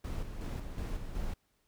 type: noise with tremolo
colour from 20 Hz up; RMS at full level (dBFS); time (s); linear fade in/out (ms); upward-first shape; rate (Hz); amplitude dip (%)
brown; -36; 0.04-1.34; 5; square; 2.7; 45
effects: pink hiss -75 dBFS RMS until 1.67 s